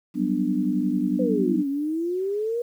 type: chord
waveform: sine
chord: G major seventh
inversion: third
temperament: equal with one note detuned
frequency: 185 / 196 / 246.9 / 296.9 Hz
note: F#3 / G3 / B3 / D4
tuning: 0 / 0 / 0 / +19 cents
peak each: -28 / -28 / -25 / -25 dBFS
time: 0.14-1.64 s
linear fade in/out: 50 ms
type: exponential two-way sweep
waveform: sine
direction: down then up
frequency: 523.3 to 272.5 to 484.1 Hz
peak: -23 dBFS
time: 1.19-2.62 s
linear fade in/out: 5 ms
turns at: 1.68 s
effects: 9-bit